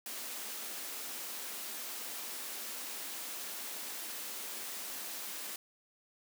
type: high-pass noise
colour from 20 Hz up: white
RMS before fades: -42 dBFS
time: 0.06-5.56 s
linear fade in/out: 2 ms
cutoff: 200 Hz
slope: 48 dB/octave
effects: none